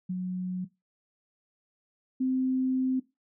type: tone pair in turn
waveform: sine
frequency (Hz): 183 / 259.3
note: F#3 / C4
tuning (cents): -19 / -15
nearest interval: tritone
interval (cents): 604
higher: second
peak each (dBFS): -28 / -24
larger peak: second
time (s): 0.09-0.65 / 2.2-3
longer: second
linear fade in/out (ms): 10
effects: noise-tail reverb RT60 0.2 s tail -17 dB re dry